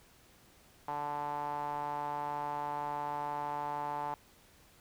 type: tone with band-pass filter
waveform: sawtooth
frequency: 146.3 Hz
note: D3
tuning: 6 cents flat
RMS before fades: -37 dBFS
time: 0.88-4.14 s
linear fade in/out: 0 ms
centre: 890 Hz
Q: 6
effects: pink hiss -62 dBFS RMS until 4.8 s